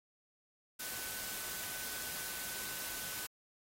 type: tone in noise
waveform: sine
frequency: 1507 Hz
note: F#6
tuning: 31 cents sharp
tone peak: -51 dBFS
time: 0.79-3.27 s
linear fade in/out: 10 ms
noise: white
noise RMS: -42 dBFS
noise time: 0.79-3.27 s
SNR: -12 dB
effects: AAC 48 kbps